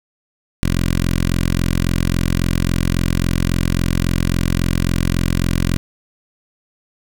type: tone with notch filter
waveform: 10% pulse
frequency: 43.65 Hz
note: F1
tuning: in tune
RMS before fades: -17 dBFS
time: 0.63-5.77 s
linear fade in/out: 0 ms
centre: 760 Hz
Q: 0.77
effects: none